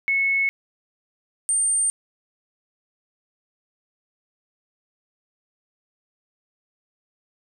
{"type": "tone pair in turn", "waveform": "sine", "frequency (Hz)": [2197, 8788], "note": ["C#7", "C#9"], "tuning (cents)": [-16, -16], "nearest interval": "2 octaves", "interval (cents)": 2400, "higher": "second", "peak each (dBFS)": -18, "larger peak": "neither", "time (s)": [[0.08, 0.49], [1.49, 1.9]], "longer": "neither", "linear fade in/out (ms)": 0, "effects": []}